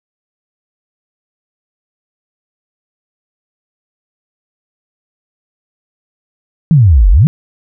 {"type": "exponential two-way sweep", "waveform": "sine", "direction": "down then up", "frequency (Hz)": [174.61, 41.2, 174.61], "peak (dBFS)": -3, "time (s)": [6.71, 7.27], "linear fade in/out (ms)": 0, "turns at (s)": 7.1, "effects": []}